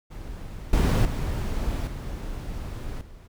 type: noise with level steps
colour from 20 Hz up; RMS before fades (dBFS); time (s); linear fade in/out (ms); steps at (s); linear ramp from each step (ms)
brown; -37 / -19 / -27 / -33 / -45; 0.1-3.28; 20; 0.73 / 1.05 / 1.87 / 3.01; 2
effects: none